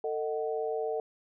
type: chord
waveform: sine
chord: D# diminished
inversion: second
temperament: just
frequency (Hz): 448 / 622.3 / 746.7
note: A4 / D#5 / F#5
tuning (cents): +31 / 0 / +16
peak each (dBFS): -31 / -36 / -37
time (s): 0.04-1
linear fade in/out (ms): 2
effects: none